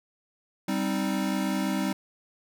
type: chord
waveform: square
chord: C minor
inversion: second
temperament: equal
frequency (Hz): 196 / 261.6 / 311.1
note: G3 / C4 / Eb4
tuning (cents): 0 / 0 / 0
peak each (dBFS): -29 / -32 / -32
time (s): 0.68-1.93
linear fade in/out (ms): 5
effects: none